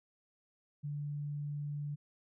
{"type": "tone", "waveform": "sine", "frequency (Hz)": 146, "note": "D3", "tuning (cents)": -10, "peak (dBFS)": -36, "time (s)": [0.83, 1.96], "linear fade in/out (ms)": 20, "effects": []}